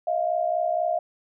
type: tone pair together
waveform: sine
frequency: 634.4 / 698.5 Hz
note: D#5 / F5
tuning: +33 / 0 cents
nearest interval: major second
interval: 167 cents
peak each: -25 / -24 dBFS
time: 0.07-0.99 s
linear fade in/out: 5 ms
effects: none